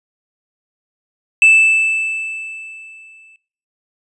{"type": "tone with exponential decay", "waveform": "triangle", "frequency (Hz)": 2637, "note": "E7", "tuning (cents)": 0, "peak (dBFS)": -3, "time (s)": [1.42, 3.36], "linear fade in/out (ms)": 1, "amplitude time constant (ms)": 420, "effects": ["noise-tail reverb RT60 0.5 s tail -23 dB re dry", "resampled to 24000 Hz"]}